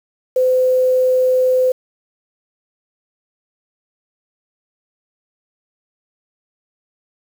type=tone with quantisation; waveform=sine; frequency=511 Hz; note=C5; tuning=41 cents flat; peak=-11 dBFS; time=0.36-1.72 s; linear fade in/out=5 ms; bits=6; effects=none